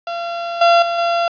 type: tone with level steps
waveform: 35% pulse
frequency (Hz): 684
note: F5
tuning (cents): -36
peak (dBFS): -20 / -7 / -16 / -13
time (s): 0.07-1.28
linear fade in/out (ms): 2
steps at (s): 0.61 / 0.82 / 0.98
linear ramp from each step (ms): 5
effects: resampled to 11025 Hz + 7-bit